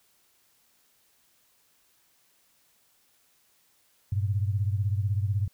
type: beating tone pair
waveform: sine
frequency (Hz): 98 / 114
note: G2 / A#2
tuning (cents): 0 / -38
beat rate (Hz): 16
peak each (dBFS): -25 / -30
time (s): 4.12-5.48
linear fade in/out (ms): 5
effects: white hiss -66 dBFS RMS until 5.53 s